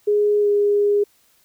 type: tone with pitch glide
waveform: sine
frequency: 415.3 to 409.8 Hz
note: G#4 to G#4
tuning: 0 to -23 cents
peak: -14 dBFS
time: 0.07-1.04 s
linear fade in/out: 10 ms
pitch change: -23 cents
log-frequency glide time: 0.4-0.48 s
effects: white hiss -59 dBFS RMS until 1.44 s